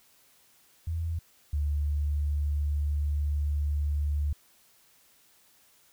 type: tone pair in turn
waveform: sine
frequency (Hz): 82.41 / 73.25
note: E2 / D2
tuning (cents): 0 / -4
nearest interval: major second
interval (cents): 204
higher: first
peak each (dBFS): -28 / -25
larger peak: second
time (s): 0.87-1.19 / 1.53-4.33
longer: second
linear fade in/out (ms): 5
effects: white hiss -62 dBFS RMS until 5.92 s